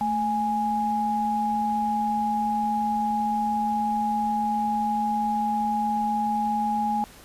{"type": "tone pair together", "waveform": "sine", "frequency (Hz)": [220, 830.6], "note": ["A3", "G#5"], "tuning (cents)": [0, 0], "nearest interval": "octave + major seventh", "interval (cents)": 2300, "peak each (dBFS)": [-28, -23], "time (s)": [0.01, 7.04], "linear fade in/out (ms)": 0, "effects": ["pink hiss -48 dBFS RMS until 7.24 s", "resampled to 32000 Hz"]}